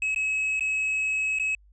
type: tone with dropouts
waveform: triangle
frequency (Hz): 2568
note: E7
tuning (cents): -46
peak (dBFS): -22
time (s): 0.02-1.55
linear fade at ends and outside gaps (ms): 2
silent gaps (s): 0.147-0.16 / 0.596-0.607 / 1.388-1.397
effects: added 50 Hz sine -53 dBFS peak until 1.72 s + resampled to 22050 Hz